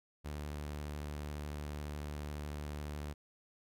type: tone with vibrato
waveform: sawtooth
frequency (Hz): 74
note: D2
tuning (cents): +14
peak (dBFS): -36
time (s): 0.24-3.14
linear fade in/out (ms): 20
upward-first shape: sine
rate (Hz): 18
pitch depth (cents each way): 28
effects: none